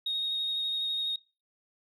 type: tone with vibrato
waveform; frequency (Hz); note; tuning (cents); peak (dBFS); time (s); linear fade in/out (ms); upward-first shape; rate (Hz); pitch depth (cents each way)
sine; 3735; A#7; +3; -27; 0.06-1.16; 5; square; 12; 10
effects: noise-tail reverb RT60 0.3 s tail -23 dB re dry + tanh soft clip ceiling -24 dBFS